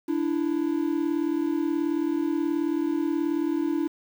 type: tone pair together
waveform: triangle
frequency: 294 / 332.6 Hz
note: D4 / E4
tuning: +2 / +16 cents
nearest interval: major second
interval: 214 cents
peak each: -24 dBFS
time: 0.08-3.88 s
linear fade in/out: 10 ms
effects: 8-bit